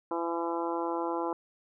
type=harmonic tone; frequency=168.6 Hz; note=E3; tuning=39 cents sharp; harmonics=2 / 3 / 4 / 5 / 6 / 7 / 8; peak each=-33 / -36 / -40 / -36 / -36 / -45 / -44 dBFS; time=0.11-1.33 s; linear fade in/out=2 ms; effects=none